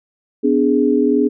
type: chord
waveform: sine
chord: G# diminished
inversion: first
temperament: equal with one note detuned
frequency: 251.8 / 293.7 / 415.3 Hz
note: B3 / D4 / G#4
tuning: +34 / 0 / 0 cents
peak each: -16 dBFS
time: 0.43-1.29 s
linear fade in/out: 20 ms
effects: none